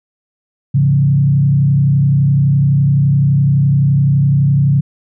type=tone with frequency modulation; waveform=sine; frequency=139.3 Hz; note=C#3; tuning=9 cents sharp; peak=-8 dBFS; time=0.74-4.81 s; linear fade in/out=10 ms; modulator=31.8 Hz; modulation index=0.69; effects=none